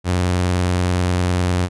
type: tone with vibrato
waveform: sawtooth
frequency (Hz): 89.7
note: F2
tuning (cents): +47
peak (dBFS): -12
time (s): 0.04-1.69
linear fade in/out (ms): 50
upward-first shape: square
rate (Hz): 20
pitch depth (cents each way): 64
effects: resampled to 24000 Hz